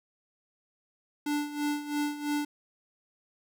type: tone with tremolo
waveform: square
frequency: 293.7 Hz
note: D4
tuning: in tune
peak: -27 dBFS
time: 1.26-2.45 s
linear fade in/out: 5 ms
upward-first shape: sine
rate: 3 Hz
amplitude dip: 75%
effects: none